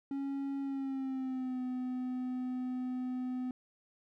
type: tone with pitch glide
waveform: triangle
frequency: 276 to 253.1 Hz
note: C#4 to B3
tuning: -7 to +43 cents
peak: -32 dBFS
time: 0.11-3.51 s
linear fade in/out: 2 ms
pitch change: -150 cents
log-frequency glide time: 0.61-1.61 s
effects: none